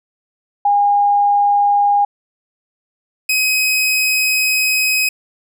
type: tone pair in turn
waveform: sine / sawtooth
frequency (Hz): 814 / 2530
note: G#5 / D#7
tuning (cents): -35 / +28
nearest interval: octave + minor sixth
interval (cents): 1963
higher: second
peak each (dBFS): -10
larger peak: neither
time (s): 0.65-2.05 / 3.29-5.09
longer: second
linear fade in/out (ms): 5
effects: none